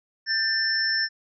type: tone cluster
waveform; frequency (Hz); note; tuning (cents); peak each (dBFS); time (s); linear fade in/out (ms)
sine; 1573 / 1782 / 5360; G6 / A6 / E8; +6 / +22 / +28; -32 / -25 / -24; 0.26-1.09; 50
effects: none